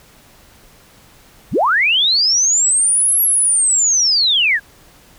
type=linear two-way sweep; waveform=sine; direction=up then down; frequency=38.21 to 11460 to 1556 Hz; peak=-11 dBFS; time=1.51-4.6 s; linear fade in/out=50 ms; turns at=3.22 s; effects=pink hiss -47 dBFS RMS until 5.18 s